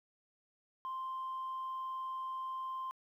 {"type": "tone", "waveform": "sine", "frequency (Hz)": 1046.5, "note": "C6", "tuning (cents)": 0, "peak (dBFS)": -36, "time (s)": [0.85, 2.91], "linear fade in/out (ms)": 0, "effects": ["tanh soft clip ceiling -35 dBFS", "12-bit"]}